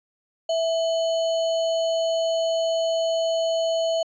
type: tone with sample-and-hold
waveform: sine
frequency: 658 Hz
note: E5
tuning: 3 cents flat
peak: -20 dBFS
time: 0.49-4.03 s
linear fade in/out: 5 ms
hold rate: 3675 Hz
effects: resampled to 16000 Hz